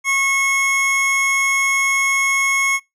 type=tone pair together; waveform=square; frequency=1091 / 2182 Hz; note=C#6 / C#7; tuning=-28 / -28 cents; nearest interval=octave; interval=1200 cents; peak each=-24 / -16 dBFS; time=0.04-2.8 s; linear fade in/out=50 ms; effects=noise-tail reverb RT60 0.2 s tail -26 dB re dry + low-pass 12000 Hz 12 dB/octave